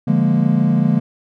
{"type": "chord", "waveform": "triangle", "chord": "Bb dominant seventh", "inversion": "first", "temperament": "equal", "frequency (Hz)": [146.83, 174.61, 207.7, 233.1], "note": ["D3", "F3", "Ab3", "Bb3"], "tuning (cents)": [0, 0, 0, 0], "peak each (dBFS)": -16, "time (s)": [0.07, 1], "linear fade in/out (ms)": 10, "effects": []}